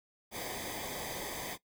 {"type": "noise with comb filter", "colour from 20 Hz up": "pink", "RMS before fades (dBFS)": -40, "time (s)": [0.31, 1.58], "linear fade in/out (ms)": 50, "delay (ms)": 0.72, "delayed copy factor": -0.75, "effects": ["noise-tail reverb RT60 0.1 s tail -18 dB re dry"]}